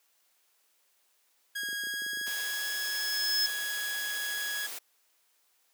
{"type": "tone with pitch glide", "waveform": "sawtooth", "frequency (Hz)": [1643, 1667.9], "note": ["G#6", "G#6"], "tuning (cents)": [-19, 7], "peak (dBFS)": -29, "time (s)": [1.55, 4.67], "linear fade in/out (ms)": 10, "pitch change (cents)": 26, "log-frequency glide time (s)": [1.8, 2.66]}
{"type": "clicks", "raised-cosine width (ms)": 3, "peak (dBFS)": -30, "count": 12, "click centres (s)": [1.634, 1.688, 1.729, 1.837, 1.87, 1.939, 2.02, 2.064, 2.133, 2.172, 2.213, 2.279]}
{"type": "tone with exponential growth", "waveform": "square", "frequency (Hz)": 5200, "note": "E8", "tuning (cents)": -24, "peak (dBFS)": -25, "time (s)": [1.71, 3.46], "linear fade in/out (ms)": 0, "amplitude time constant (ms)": 380}
{"type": "noise", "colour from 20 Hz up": "white", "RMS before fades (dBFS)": -40, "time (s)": [2.26, 4.79], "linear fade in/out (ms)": 10}
{"effects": ["white hiss -70 dBFS RMS until 5.73 s", "high-pass 400 Hz 12 dB/octave"]}